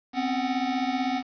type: tone cluster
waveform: square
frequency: 253.1 / 268.9 / 741 Hz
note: B3 / C4 / F#5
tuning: +43 / +47 / +2 cents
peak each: -30 dBFS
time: 0.13-1.23 s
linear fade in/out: 50 ms
effects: resampled to 11025 Hz + 8-bit